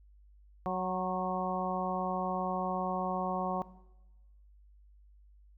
harmonic tone with a mistuned harmonic, 185 Hz, F#3, in tune, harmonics 1 / 2 / 3 / 4 / 5 / 6, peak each -36 / -40 / -38 / -35 / -41 / -39 dBFS, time 0.66-3.62 s, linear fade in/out 0 ms, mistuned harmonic 6, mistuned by -27 cents, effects noise-tail reverb RT60 1.0 s tail -17 dB re dry + added 50 Hz sine -56 dBFS peak until 5.57 s

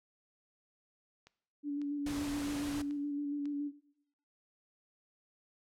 click train, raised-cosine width 0.2 ms, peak -38 dBFS, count 5, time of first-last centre 1.27-3.456 s, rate 1.83 Hz
sine tone with vibrato, 288.3 Hz, D4, 32 cents flat, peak -33 dBFS, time 1.63-3.72 s, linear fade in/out 50 ms, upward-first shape square, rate 7.1 Hz, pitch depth 17 cents each way
pink noise, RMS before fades -43 dBFS, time 2.06-2.82 s, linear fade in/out 5 ms
effects noise-tail reverb RT60 0.7 s tail -17 dB re dry + low-pass 11000 Hz 12 dB/octave

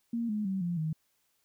sine tone with pitch steps, 233.1 / 211.3 / 191.54 / 173.62 / 157.38 Hz, A#3 / G#3 / G3 / F3 / D#3, 0 / +30 / -40 / -10 / +20 cents, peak -29 dBFS, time 0.13-0.93 s, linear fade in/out 5 ms, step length 160 ms, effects white hiss -74 dBFS RMS until 1.44 s

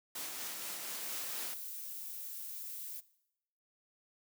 white noise with tremolo, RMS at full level -41 dBFS, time 0.15-1.54 s, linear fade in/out 5 ms, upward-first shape sine, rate 4.2 Hz, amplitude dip 25%
violet noise, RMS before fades -44 dBFS, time 1-3.01 s, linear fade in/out 20 ms
effects noise-tail reverb RT60 0.8 s tail -19 dB re dry + high-pass 200 Hz 12 dB/octave

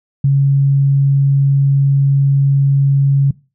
sine tone, 138.59 Hz, C#3, in tune, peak -8 dBFS, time 0.24-3.31 s, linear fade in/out 5 ms, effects noise-tail reverb RT60 0.3 s tail -21 dB re dry

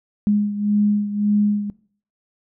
sine beating tone pair, 206.7 / 208.5 Hz, G#3 / G#3, -8 / +7 cents, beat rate 1.8 Hz, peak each -17 / -22 dBFS, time 0.27-1.7 s, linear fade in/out 0 ms, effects noise-tail reverb RT60 0.5 s tail -21 dB re dry

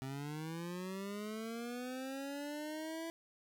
25% pulse linear sweep, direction up, 130.81 to 332.5 Hz, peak -37 dBFS, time 0.02-3.1 s, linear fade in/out 0 ms, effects none

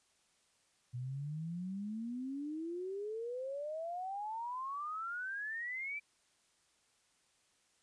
sine exponential sweep, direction up, 120.2 to 2358 Hz, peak -38 dBFS, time 0.93-6 s, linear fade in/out 20 ms, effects white hiss -73 dBFS RMS until 7.82 s + resampled to 22050 Hz

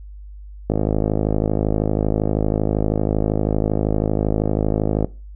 click train, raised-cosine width 2 ms, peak -5 dBFS, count 230, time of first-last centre 0.7-5.045 s, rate 52.7 Hz, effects noise-tail reverb RT60 0.3 s tail -19 dB re dry + added 50 Hz sine -34 dBFS peak until 5.35 s

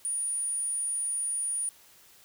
sine tone, 9520 Hz, D9, 22 cents sharp, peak -28 dBFS, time 0.05-1.69 s, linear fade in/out 0 ms, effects white hiss -57 dBFS RMS until 2.24 s

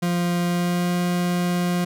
40% pulse tone with pitch glide, 174.61 to 176.74 Hz, F3 to F3, 0 to +21 cents, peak -19 dBFS, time 0.02-1.85 s, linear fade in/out 10 ms, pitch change +21 cents, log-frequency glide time 0.43-0.94 s, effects none

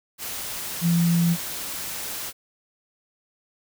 sine tone in noise, 170.3 Hz, F3, 43 cents flat, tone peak -17 dBFS, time 0.81-1.37 s, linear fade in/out 50 ms, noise white, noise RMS -32 dBFS, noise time 0.18-2.33 s, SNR +12 dB, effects none

